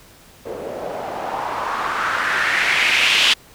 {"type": "noise with low-pass filter sweep", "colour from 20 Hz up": "blue", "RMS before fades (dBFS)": -20, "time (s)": [0.45, 3.34], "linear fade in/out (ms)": 10, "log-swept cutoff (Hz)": [460, 3200], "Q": 3, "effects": ["pink hiss -47 dBFS RMS until 3.54 s"]}